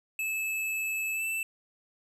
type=tone with pitch glide; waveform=square; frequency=2609 to 2655 Hz; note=E7 to E7; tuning=-18 to +12 cents; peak=-30 dBFS; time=0.19-1.43 s; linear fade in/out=2 ms; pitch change=+30 cents; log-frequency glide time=1.13-1.24 s; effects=none